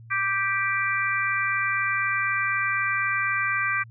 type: harmonic tone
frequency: 392 Hz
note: G4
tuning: in tune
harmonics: 3 / 4 / 5 / 6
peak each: -28 / -27 / -28 / -28 dBFS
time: 0.1-3.84 s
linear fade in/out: 20 ms
effects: added 114 Hz sine -43 dBFS peak until 3.9 s

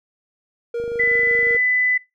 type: tone with tremolo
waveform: triangle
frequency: 470.8 Hz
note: A#4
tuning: 17 cents sharp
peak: -19 dBFS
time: 0.74-1.57 s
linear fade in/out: 5 ms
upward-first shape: triangle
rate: 5.4 Hz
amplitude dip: 25%
type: click train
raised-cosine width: 2 ms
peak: -25 dBFS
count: 20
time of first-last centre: 0.8-1.548 s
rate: 25.4 Hz
type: tone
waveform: sine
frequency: 2000 Hz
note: B6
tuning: 21 cents sharp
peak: -15 dBFS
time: 0.99-1.98 s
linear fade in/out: 10 ms
effects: noise-tail reverb RT60 0.2 s tail -20 dB re dry

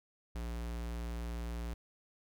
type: tone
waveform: square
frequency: 58.3 Hz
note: A#1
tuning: 1 cent sharp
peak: -38 dBFS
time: 0.35-1.74 s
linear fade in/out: 5 ms
effects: none

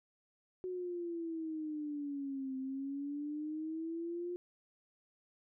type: exponential two-way sweep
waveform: sine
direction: down then up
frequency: 370 to 261.6 to 356.2 Hz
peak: -37 dBFS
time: 0.64-4.36 s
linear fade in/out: 0 ms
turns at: 2.57 s
effects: none

